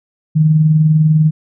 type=tone with tremolo; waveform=sine; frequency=155.56 Hz; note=D#3; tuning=in tune; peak=-5 dBFS; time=0.35-1.31 s; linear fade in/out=20 ms; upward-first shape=triangle; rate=20 Hz; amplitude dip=50%; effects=none